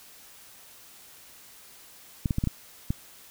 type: clicks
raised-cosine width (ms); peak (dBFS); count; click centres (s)
5; -13; 6; 2.258 / 2.308 / 2.384 / 2.439 / 2.473 / 2.905
effects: white hiss -51 dBFS RMS until 3.3 s